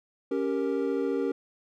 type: chord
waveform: triangle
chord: G diminished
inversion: second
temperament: equal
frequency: 277.2 / 392 / 466.2 Hz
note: Db4 / G4 / Bb4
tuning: 0 / 0 / 0 cents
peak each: -28 dBFS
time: 0.31-1.32 s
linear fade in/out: 5 ms
effects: none